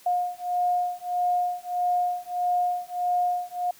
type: beating tone pair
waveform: sine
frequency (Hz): 714 / 715.6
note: F5 / F5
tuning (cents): +38 / +42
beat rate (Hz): 1.6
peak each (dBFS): -26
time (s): 0.06-3.71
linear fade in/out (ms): 5
effects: white hiss -53 dBFS RMS until 3.79 s